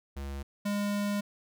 square tone pair in turn, 69.3 / 204.2 Hz, C#2 / G#3, 0 / -29 cents, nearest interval octave + perfect fifth, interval 1871 cents, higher second, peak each -36 / -29 dBFS, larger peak second, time 0.16-0.43 / 0.65-1.21 s, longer second, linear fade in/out 10 ms, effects none

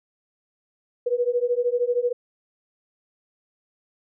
sine beating tone pair, 480 / 493 Hz, B4 / B4, -49 / -3 cents, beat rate 13 Hz, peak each -23 dBFS, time 1.06-2.13 s, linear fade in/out 10 ms, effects none

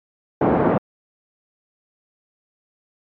pink band-pass noise, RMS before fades -17 dBFS, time 0.41-0.78 s, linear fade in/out 5 ms, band 200 to 800 Hz, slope 12 dB/octave, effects low-pass 2000 Hz 12 dB/octave + MP3 48 kbps

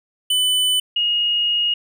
square / sine tone pair in turn, 3000 / 2869 Hz, F#7 / F7, +23 / +46 cents, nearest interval minor second, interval 77 cents, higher first, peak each -16 dBFS, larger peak neither, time 0.3-0.8 / 0.96-1.74 s, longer second, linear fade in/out 5 ms, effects none

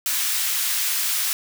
white high-pass noise, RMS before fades -23 dBFS, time 0.06-1.33 s, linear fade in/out 0 ms, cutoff 1500 Hz, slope 12 dB/octave, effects none

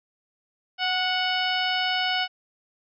harmonic tone with a mistuned harmonic, 740 Hz, F#5, in tune, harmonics 1 / 2 / 3 / 4 / 5 / 6 / 7, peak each -28 / -29 / -31 / -27 / -36 / -36 / -35 dBFS, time 0.78-2.28 s, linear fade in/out 50 ms, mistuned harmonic 2, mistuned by -18 cents, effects none

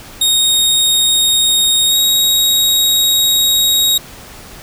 sawtooth tone with pitch glide, 3729 to 3785 Hz, A#7 to A#7, 0 to +26 cents, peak -7 dBFS, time 0.21-3.98 s, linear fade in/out 5 ms, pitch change +26 cents, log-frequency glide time 1.87-1.96 s, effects pink hiss -35 dBFS RMS until 4.62 s

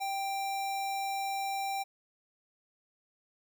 sine tone with sample-and-hold, 784 Hz, G5, in tune, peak -31 dBFS, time 0-1.84 s, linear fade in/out 20 ms, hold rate 3150 Hz, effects none

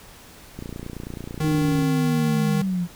click train, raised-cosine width 3 ms, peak -20 dBFS, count 37, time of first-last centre 0.59-1.823 s, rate 29.2 Hz
square tone, 155.56 Hz, D#3, in tune, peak -22 dBFS, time 1.4-2.62 s, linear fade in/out 5 ms
sine linear sweep, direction down, 311.1 to 169.9 Hz, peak -21 dBFS, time 1.42-2.88 s, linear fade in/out 50 ms
effects pink hiss -46 dBFS RMS until 2.95 s

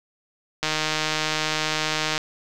click train, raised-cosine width 0.2 ms, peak -6 dBFS, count 241, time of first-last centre 0.63-2.178 s, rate 155 Hz, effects none

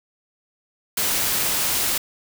white noise, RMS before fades -22 dBFS, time 0.97-1.98 s, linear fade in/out 5 ms, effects none

